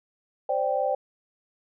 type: chord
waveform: sine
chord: C suspended second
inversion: none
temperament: equal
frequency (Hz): 523.3 / 587.3 / 784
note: C5 / D5 / G5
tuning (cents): 0 / 0 / 0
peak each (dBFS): -27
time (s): 0.49-0.95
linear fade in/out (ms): 5
effects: none